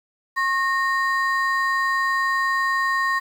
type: ring-modulated tone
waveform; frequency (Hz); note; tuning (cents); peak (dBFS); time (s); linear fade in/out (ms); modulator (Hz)
triangle; 1466; F#6; -16; -14; 0.36-3.2; 20; 384
effects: 8-bit